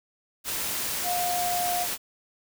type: tone in noise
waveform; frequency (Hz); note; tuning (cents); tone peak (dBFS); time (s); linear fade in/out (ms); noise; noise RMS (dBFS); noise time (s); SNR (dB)
sine; 711; F5; +31; -26; 1.03-1.87; 50; white; -30; 0.44-1.98; +1
effects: none